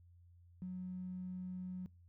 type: tone with tanh clipping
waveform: triangle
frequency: 183.1 Hz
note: F#3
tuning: 18 cents flat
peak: -40 dBFS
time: 0.62-1.86 s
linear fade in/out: 0 ms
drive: 2 dB
effects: noise-tail reverb RT60 0.3 s tail -24 dB re dry + added 87 Hz sine -60 dBFS peak until 2.08 s

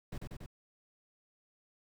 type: noise with echo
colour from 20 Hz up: brown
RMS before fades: -40 dBFS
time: 0.12-0.18 s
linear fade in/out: 5 ms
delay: 94 ms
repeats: 3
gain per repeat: -2 dB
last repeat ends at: 0.462 s
effects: none

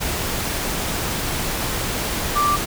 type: tone in noise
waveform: sine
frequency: 1174.7 Hz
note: D6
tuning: in tune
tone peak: -16 dBFS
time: 2.35-2.57 s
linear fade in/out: 20 ms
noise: pink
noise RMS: -24 dBFS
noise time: 0-2.66 s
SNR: +5 dB
effects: none

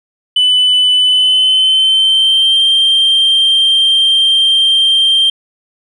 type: tone with pitch glide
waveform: sine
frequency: 2998 to 3165 Hz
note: F#7 to G7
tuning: +22 to +16 cents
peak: -5 dBFS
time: 0.36-5.3 s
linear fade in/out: 5 ms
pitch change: +94 cents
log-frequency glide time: 1.01-2.64 s
effects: tanh soft clip ceiling -5 dBFS

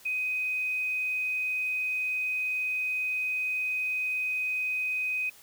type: tone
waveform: sine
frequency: 2509 Hz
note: D#7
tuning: 14 cents sharp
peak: -27 dBFS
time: 0.05-5.3 s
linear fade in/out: 10 ms
effects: white hiss -54 dBFS RMS until 5.42 s

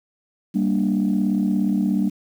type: chord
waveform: sine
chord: G minor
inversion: none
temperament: equal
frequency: 196 / 233.1 / 293.7 Hz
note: G3 / Bb3 / D4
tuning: 0 / 0 / 0 cents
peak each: -19 / -22 / -23 dBFS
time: 0.54-2.1 s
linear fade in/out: 20 ms
effects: tanh soft clip ceiling -11 dBFS + 8-bit

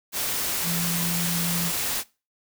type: tone in noise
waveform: sine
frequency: 171.4 Hz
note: F3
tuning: 32 cents flat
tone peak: -27 dBFS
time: 0.63-1.72 s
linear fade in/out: 50 ms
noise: white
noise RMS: -27 dBFS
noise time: 0.12-2.04 s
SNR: -3 dB
effects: noise-tail reverb RT60 0.3 s tail -21 dB re dry

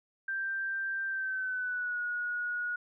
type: tone with pitch glide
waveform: sine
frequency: 1574 to 1451.7 Hz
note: G6 to F#6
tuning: +7 to -33 cents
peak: -31 dBFS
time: 0.28-2.76 s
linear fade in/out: 5 ms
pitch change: -140 cents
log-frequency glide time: 1.07-2 s
effects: none

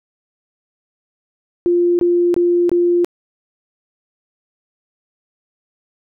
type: tone bursts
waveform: sine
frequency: 349.2 Hz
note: F4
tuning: in tune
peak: -11 dBFS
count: 4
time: 1.66-3.046 s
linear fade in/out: 0 ms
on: 330 ms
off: 22 ms
effects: none

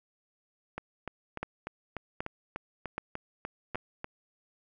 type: two click trains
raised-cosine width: 0.5 ms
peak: -18 / -21 dBFS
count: 4 / 12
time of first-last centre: 1.43-3.756 / 0.78-4.044 s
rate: 1.29 / 3.37 Hz
effects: none

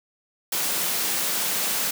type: high-pass noise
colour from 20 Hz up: white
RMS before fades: -25 dBFS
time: 0.52-1.91 s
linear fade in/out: 5 ms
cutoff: 140 Hz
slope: 96 dB/octave
effects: none

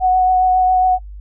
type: tone with vibrato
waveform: sine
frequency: 740 Hz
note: F#5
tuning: in tune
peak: -10 dBFS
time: 0-0.99 s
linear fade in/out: 50 ms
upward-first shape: triangle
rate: 7.3 Hz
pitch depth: 15 cents each way
effects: noise-tail reverb RT60 0.1 s tail -24 dB re dry + added 50 Hz sine -30 dBFS peak until 1.2 s

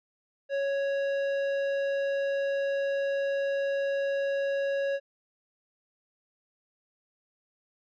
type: tone with tanh clipping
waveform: sine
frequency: 554.4 Hz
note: C#5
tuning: in tune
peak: -28 dBFS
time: 0.49-5 s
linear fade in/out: 50 ms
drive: 12 dB
effects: none

